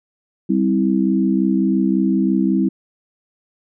sine chord, C major, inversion second, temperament equal with one note detuned, 196 / 261.6 / 325.1 Hz, G3 / C4 / E4, 0 / 0 / -24 cents, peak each -17 / -19 / -19 dBFS, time 0.49-2.69 s, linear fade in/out 10 ms, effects none

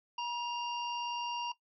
harmonic tone with a mistuned harmonic, 932.3 Hz, A#5, in tune, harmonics 1 / 3 / 5 / 6, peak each -35 / -39 / -49 / -51 dBFS, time 0.18-1.52 s, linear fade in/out 5 ms, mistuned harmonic 1, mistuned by +48 cents, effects noise-tail reverb RT60 0.1 s tail -17 dB re dry

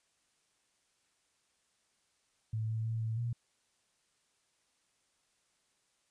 sine tone with pitch steps, 110.2 / 111.3 / 112.9 / 111.7 / 118.5 Hz, A2 / A2 / A2 / A2 / A#2, +3 / +20 / +45 / +27 / +29 cents, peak -32 dBFS, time 2.53-3.33 s, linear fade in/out 5 ms, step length 160 ms, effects white hiss -75 dBFS RMS until 6.1 s + resampled to 22050 Hz

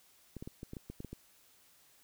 clicks, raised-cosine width 3 ms, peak -30 dBFS, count 10, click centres 0.367 / 0.425 / 0.475 / 0.631 / 0.734 / 0.768 / 0.9 / 1.004 / 1.047 / 1.13 s, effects white hiss -65 dBFS RMS until 2.03 s

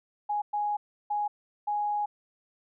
sine tone bursts at uneven times, 830.6 Hz, G#5, in tune, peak -26 dBFS, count 4, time 0.29-0.42 / 0.53-0.77 / 1.1-1.28 / 1.67-2.06 s, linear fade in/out 10 ms, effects none

